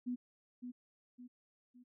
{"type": "tone with echo", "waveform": "sine", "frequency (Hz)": 246.9, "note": "B3", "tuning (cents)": 0, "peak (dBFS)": -35, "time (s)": [0.06, 0.16], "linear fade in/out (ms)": 20, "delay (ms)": 560, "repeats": 3, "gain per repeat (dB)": -7, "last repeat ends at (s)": 1.84, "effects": []}